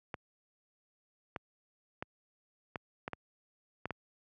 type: clicks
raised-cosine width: 0.5 ms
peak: -22 dBFS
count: 8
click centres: 0.142 / 1.362 / 2.025 / 2.758 / 3.079 / 3.133 / 3.856 / 3.907 s
effects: high-pass 80 Hz 12 dB/octave